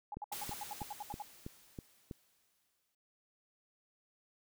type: tone bursts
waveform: sine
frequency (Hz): 830.6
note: G#5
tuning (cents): 0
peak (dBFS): -39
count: 12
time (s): 0.12-1.222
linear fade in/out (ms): 2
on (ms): 24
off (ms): 74
type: click train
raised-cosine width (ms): 3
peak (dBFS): -30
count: 7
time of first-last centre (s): 0.17-2.112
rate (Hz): 3.09
type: noise with exponential decay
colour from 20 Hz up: white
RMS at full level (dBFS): -43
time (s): 0.32-2.95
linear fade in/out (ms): 5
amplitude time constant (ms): 570
effects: none